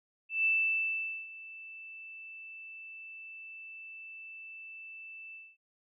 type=tone with ADSR envelope; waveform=sine; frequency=2648 Hz; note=E7; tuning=7 cents sharp; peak=-24 dBFS; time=0.29-5.57 s; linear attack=160 ms; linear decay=820 ms; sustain=-20 dB; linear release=230 ms; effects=none